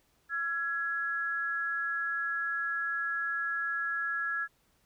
sine tone pair together, 1358.7 / 1676 Hz, F6 / G#6, -48 / +15 cents, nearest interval major third, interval 363 cents, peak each -35 / -31 dBFS, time 0.29-4.48 s, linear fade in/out 50 ms, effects pink hiss -70 dBFS RMS until 4.85 s

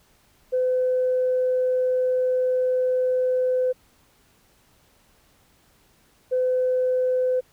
sine tone pair in turn, 508 / 508 Hz, B4 / B4, +49 / +49 cents, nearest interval unison, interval 0 cents, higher neither, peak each -18 dBFS, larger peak neither, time 0.52-3.73 / 6.31-7.41 s, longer first, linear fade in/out 20 ms, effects tanh soft clip ceiling -14 dBFS + pink hiss -60 dBFS RMS until 7.52 s

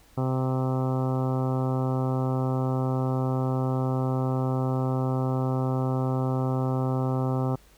harmonic tone, 130 Hz, C3, 11 cents flat, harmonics 1 / 2 / 3 / 4 / 5 / 6 / 7 / 8 / 9 / 10, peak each -25 / -30 / -34 / -35 / -39 / -37 / -41 / -43 / -42 / -43 dBFS, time 0.17-7.56 s, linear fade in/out 10 ms, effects added 50 Hz sine -58 dBFS peak until 7.77 s + pink hiss -58 dBFS RMS until 7.77 s

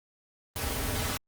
pink noise with comb filter, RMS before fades -31 dBFS, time 0.56-1.17 s, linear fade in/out 0 ms, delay 5.7 ms, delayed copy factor -0.75, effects Opus 24 kbps

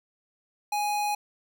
square tone, 830.6 Hz, G#5, in tune, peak -26 dBFS, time 0.72-1.15 s, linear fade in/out 5 ms, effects none

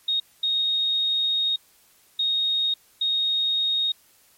sine tone bursts at uneven times, 3729 Hz, A#7, in tune, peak -20 dBFS, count 4, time 0.08-0.2 / 0.43-1.56 / 2.19-2.74 / 3.01-3.92 s, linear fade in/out 5 ms, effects white hiss -58 dBFS RMS until 4.37 s + MP3 64 kbps

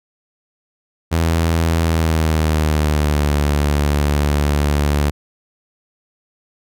sawtooth tone with pitch glide, 82.41 to 73 Hz, E2 to D2, 0 to -10 cents, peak -10 dBFS, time 1.11-5.11 s, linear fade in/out 20 ms, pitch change -210 cents, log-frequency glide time 1.81-3.31 s, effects none

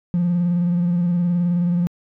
triangle tone with vibrato, 174.61 Hz, F3, in tune, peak -13 dBFS, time 0.14-1.87 s, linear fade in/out 0 ms, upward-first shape square, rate 19 Hz, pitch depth 28 cents each way, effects tanh soft clip ceiling -12 dBFS

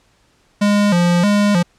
square tone with vibrato, 189.3 Hz, F#3, 40 cents sharp, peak -12 dBFS, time 0.61-1.63 s, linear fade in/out 10 ms, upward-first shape square, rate 1.6 Hz, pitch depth 140 cents each way, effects pink hiss -57 dBFS RMS until 1.78 s + low-pass 8000 Hz 12 dB/octave

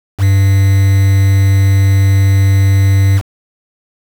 triangle tone with quantisation, 97.9 Hz, G2, 2 cents flat, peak -4 dBFS, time 0.18-3.22 s, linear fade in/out 50 ms, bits 4, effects none

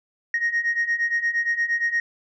sine beating tone pair, 1864.7 / 1873.3 Hz, A#6 / A#6, 0 / +8 cents, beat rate 8.6 Hz, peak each -24 / -21 dBFS, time 0.34-2 s, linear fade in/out 2 ms, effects tanh soft clip ceiling -16 dBFS

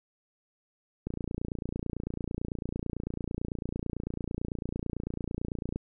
click train, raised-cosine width 3 ms, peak -20 dBFS, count 137, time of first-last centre 1.07-5.76 s, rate 29 Hz, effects none

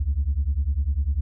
sine beating tone pair, 65.41 / 75.41 Hz, C2 / D2, 0 / +46 cents, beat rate 10 Hz, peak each -22 dBFS, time 0-1.21 s, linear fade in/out 10 ms, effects tanh soft clip ceiling -16 dBFS

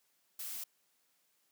blue noise, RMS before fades -42 dBFS, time 0.39-0.64 s, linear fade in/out 5 ms, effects white hiss -75 dBFS RMS until 1.51 s + high-pass 150 Hz 12 dB/octave

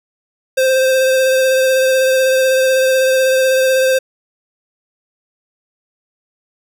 square tone with vibrato, 523 Hz, C5, 1 cent flat, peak -11 dBFS, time 0.57-3.99 s, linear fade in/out 10 ms, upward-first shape triangle, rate 16 Hz, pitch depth 20 cents each way, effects none

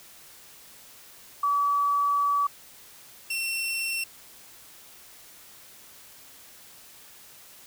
sine / sawtooth tone pair in turn, 1145 / 2709 Hz, D6 / E7, -44 / +47 cents, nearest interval octave + minor third, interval 1491 cents, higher second, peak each -21 / -24 dBFS, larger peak first, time 1.43-2.47 / 3.3-4.04 s, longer first, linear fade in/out 5 ms, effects white hiss -50 dBFS RMS until 7.66 s

